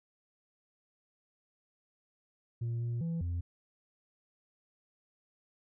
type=tone with pitch steps; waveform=sine; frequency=117.1 / 118.4 / 166.5 / 86.5 Hz; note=A#2 / A#2 / E3 / F2; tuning=+8 / +27 / +18 / -16 cents; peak=-29 dBFS; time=2.61-3.41 s; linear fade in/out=10 ms; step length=200 ms; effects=tanh soft clip ceiling -31 dBFS